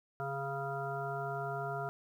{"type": "harmonic tone with a mistuned harmonic", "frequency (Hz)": 138.59, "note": "C#3", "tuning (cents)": 0, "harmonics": [1, 3, 5, 7, 9, 10], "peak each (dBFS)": [-41, -42, -39, -46, -47, -43], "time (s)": [0.2, 1.89], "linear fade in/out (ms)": 0, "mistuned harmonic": 3, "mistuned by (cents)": -19, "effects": ["11-bit"]}